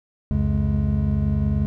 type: tone cluster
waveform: triangle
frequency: 68.1 / 88.7 / 139 / 209.9 Hz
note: C#2 / F2 / C#3 / G#3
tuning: -30 / +27 / +5 / +19 cents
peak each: -22 dBFS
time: 0.31-1.66 s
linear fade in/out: 0 ms
effects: none